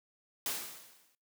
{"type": "noise with exponential decay", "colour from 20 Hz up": "white", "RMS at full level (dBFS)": -33, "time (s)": [0.46, 1.15], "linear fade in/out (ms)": 1, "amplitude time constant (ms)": 150, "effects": ["noise-tail reverb RT60 0.3 s tail -23 dB re dry", "high-pass 150 Hz 12 dB/octave"]}